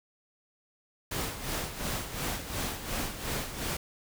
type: noise with tremolo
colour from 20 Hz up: pink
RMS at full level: -32 dBFS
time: 1.11-3.77 s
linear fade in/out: 5 ms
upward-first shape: sine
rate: 2.8 Hz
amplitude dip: 65%
effects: none